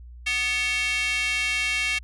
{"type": "tone with high-pass filter", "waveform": "square", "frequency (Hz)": 246.9, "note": "B3", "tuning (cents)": 0, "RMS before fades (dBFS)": -25, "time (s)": [0.26, 1.99], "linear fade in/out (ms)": 10, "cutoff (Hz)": 2400, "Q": 5, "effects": ["added 60 Hz sine -40 dBFS peak until 2.03 s", "resampled to 24000 Hz"]}